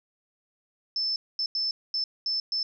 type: tone bursts at uneven times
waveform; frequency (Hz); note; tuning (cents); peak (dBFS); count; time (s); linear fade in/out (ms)
sine; 5274; E8; 0; -25; 6; 0.96-1.16 / 1.39-1.46 / 1.55-1.71 / 1.94-2.04 / 2.26-2.4 / 2.52-2.63; 2
effects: none